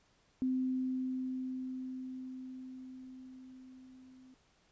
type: tone with level ramp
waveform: sine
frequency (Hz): 258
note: C4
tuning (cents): -24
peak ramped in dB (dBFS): -29 to -55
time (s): 0.42-4.34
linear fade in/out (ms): 0
effects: pink hiss -70 dBFS RMS until 4.71 s + resampled to 16000 Hz